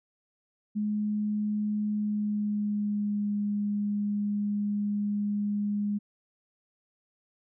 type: tone with pitch glide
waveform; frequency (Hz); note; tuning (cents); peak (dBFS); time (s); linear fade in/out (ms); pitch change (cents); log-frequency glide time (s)
sine; 210 to 205.8; G#3 to G#3; +19 to -16; -26; 0.75-5.99; 20; -35; 1.92-3.32
effects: none